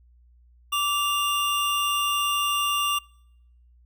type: tone pair together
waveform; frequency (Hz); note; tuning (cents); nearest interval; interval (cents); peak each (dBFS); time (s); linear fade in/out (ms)
square; 1165.3 / 2794; D6 / F7; -14 / 0; octave + minor third; 1514; -26; 0.72-2.99; 10
effects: noise-tail reverb RT60 0.8 s tail -26 dB re dry + added 60 Hz sine -53 dBFS peak until 3.85 s